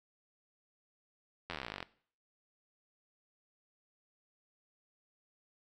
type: slowing click train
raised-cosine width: 0.3 ms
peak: -23 dBFS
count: 21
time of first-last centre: 1.5-1.828 s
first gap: 11 ms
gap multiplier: 1.04
effects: noise-tail reverb RT60 0.5 s tail -19 dB re dry